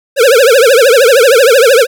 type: tone with vibrato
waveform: square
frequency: 501 Hz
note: B4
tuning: 25 cents sharp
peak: -4 dBFS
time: 0.16-1.87 s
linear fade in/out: 50 ms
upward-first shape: triangle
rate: 13 Hz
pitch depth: 260 cents each way
effects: none